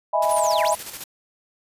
sine chord, E major seventh, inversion third, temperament equal, 622.3 / 659.3 / 830.6 / 987.8 Hz, D#5 / E5 / G#5 / B5, 0 / 0 / 0 / 0 cents, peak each -23 dBFS, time 0.13-0.75 s, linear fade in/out 10 ms
white noise with tremolo, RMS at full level -33 dBFS, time 0.22-1.04 s, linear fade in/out 5 ms, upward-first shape square, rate 14 Hz, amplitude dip 50%
sine linear two-way sweep, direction down then up, 11000 to 1435 to 11000 Hz, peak -27 dBFS, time 0.31-0.75 s, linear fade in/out 0 ms, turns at 0.64 s
effects resampled to 32000 Hz

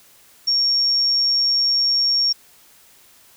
sine tone, 5530 Hz, F8, 18 cents flat, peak -15 dBFS, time 0.47-2.33 s, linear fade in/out 10 ms, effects white hiss -51 dBFS RMS until 3.36 s

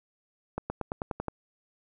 accelerating click train, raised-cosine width 1 ms, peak -17 dBFS, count 8, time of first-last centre 0.58-1.283 s, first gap 120 ms, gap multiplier 0.94, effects none

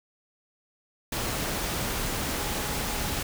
sine tone in noise, 837 Hz, G#5, 13 cents sharp, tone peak -41 dBFS, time 2.37-3.14 s, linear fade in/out 5 ms, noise pink, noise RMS -30 dBFS, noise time 1.12-3.23 s, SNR -14 dB, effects none

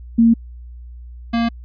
sine / square tone pair in turn, 230 / 232.3 Hz, A#3 / A#3, -23 / -6 cents, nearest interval unison, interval 17 cents, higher second, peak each -8 / -16 dBFS, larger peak first, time 0.18-0.34 / 1.33-1.49 s, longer neither, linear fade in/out 10 ms, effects added 60 Hz sine -33 dBFS peak until 1.64 s + resampled to 11025 Hz

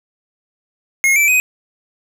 square tone with pitch steps, 2158 / 2326 / 2508 Hz, C#7 / D7 / D#7, -47 / -17 / +13 cents, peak -11 dBFS, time 1.04-1.4 s, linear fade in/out 0 ms, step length 120 ms, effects none

